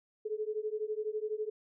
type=beating tone pair; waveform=sine; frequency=423.3 / 435.3 Hz; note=G#4 / A4; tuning=+33 / -19 cents; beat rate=12 Hz; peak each=-36 / -36 dBFS; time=0.25-1.5 s; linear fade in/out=10 ms; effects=none